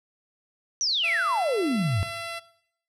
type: exponential sweep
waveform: sine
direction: down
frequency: 6100 to 86.7 Hz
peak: -22 dBFS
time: 0.81-2.03 s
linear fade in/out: 0 ms
type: tone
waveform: 10% pulse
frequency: 674 Hz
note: E5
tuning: 38 cents sharp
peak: -24 dBFS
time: 1.03-2.4 s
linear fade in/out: 20 ms
effects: noise-tail reverb RT60 0.7 s tail -17 dB re dry + low-pass 10000 Hz 12 dB/octave